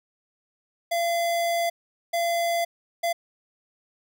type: tone bursts at uneven times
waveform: square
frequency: 682 Hz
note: F5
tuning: 41 cents flat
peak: -23 dBFS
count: 3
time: 0.91-1.7 / 2.13-2.65 / 3.03-3.13 s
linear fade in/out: 10 ms
effects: none